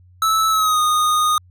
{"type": "tone with pitch glide", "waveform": "square", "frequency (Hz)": [1308, 1234.6], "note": ["E6", "D#6"], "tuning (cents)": [-14, -14], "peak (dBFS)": -15, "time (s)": [0.22, 1.38], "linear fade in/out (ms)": 2, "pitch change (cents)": -100, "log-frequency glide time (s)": [0.5, 0.8], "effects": ["added 90 Hz sine -46 dBFS peak until 1.5 s"]}